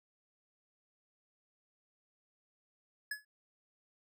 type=tone with exponential decay; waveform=square; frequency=1699 Hz; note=G#6; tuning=39 cents sharp; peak=-34 dBFS; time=3.11-3.25 s; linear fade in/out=5 ms; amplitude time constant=29 ms; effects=none